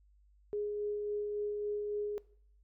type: tone with tremolo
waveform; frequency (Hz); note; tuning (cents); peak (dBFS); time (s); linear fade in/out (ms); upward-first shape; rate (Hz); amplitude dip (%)
sine; 415.3; G#4; 0; -32; 0.53-2.18; 0; sine; 3.6; 25
effects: noise-tail reverb RT60 0.6 s tail -21 dB re dry + added 50 Hz sine -62 dBFS peak until 2.63 s